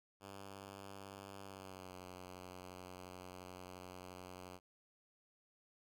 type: tone with pitch glide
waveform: 5% pulse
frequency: 98 to 91.44 Hz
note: G2 to F#2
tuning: 0 to -20 cents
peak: -39 dBFS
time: 0.2-4.6 s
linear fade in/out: 50 ms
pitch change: -120 cents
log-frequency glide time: 1.43-1.96 s
effects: none